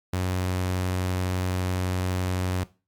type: tone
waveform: sawtooth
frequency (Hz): 91.8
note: F#2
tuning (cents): -13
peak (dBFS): -20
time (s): 0.13-2.64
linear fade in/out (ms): 5
effects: noise-tail reverb RT60 0.3 s tail -18 dB re dry + MP3 96 kbps